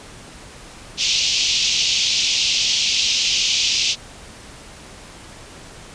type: band-pass noise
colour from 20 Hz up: pink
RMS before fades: -19 dBFS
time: 0.97-3.96 s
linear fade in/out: 50 ms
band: 2600 to 6400 Hz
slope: 48 dB/octave
effects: pink hiss -40 dBFS RMS until 5.94 s + resampled to 22050 Hz